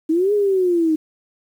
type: linear two-way sweep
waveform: sine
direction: up then down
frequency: 307.1 to 420.2 to 307.1 Hz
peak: -14 dBFS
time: 0.09-0.96 s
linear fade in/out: 10 ms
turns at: 0.33 s
effects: 8-bit